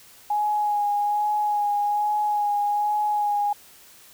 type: tone with vibrato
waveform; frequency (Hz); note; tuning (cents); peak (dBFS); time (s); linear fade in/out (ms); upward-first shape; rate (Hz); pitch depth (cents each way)
sine; 830.6; G#5; 0; -20; 0.3-3.53; 5; sine; 1.2; 19
effects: white hiss -50 dBFS RMS until 4.13 s